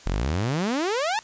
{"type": "exponential sweep", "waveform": "sawtooth", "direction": "up", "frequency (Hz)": [38.6, 919], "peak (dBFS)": -19, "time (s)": [0.06, 1.19], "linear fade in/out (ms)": 0, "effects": ["white hiss -48 dBFS RMS until 1.23 s", "resampled to 16000 Hz"]}